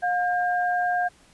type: tone pair together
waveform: sine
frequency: 715 / 1605.1 Hz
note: F5 / G6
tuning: +41 / +41 cents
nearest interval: octave + major second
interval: 1400 cents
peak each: -22 / -27 dBFS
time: 0.02-1.09 s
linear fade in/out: 20 ms
effects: pink hiss -56 dBFS RMS until 1.33 s + resampled to 24000 Hz